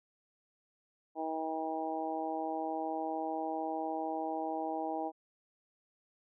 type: harmonic tone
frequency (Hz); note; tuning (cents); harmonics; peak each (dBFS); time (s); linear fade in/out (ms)
159.6; D#3; +44; 2 / 3 / 4 / 5 / 6; -39 / -43 / -40 / -37 / -46; 1.15-5.12; 50
effects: none